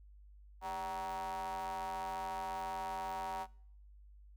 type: ring-modulated tone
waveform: square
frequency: 89.8 Hz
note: F2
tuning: 49 cents sharp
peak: -36 dBFS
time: 0.61-3.47 s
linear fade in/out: 50 ms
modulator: 851 Hz
effects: noise-tail reverb RT60 0.6 s tail -23 dB re dry + added 50 Hz sine -55 dBFS peak until 4.36 s